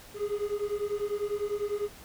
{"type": "beating tone pair", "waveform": "triangle", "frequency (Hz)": [407.9, 417.9], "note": ["G#4", "G#4"], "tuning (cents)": [-31, 11], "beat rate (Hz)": 10, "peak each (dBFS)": -30, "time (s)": [0.14, 1.9], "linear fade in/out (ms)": 50, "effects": ["pink hiss -50 dBFS RMS until 2.04 s"]}